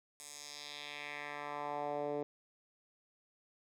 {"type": "tone with band-pass filter sweep", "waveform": "10% pulse", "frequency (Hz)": 146.2, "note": "D3", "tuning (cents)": -7, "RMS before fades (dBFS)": -42, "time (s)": [0.2, 2.23], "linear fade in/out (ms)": 0, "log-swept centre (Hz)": [8600, 420], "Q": 1.9, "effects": []}